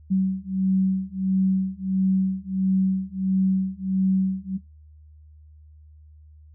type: beating tone pair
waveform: sine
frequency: 189 / 190.5 Hz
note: F#3 / G3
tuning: +37 / -49 cents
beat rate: 1.5 Hz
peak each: -23 dBFS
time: 0.1-4.58 s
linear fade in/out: 20 ms
effects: noise-tail reverb RT60 0.2 s tail -19 dB re dry + added 76 Hz sine -46 dBFS peak until 6.54 s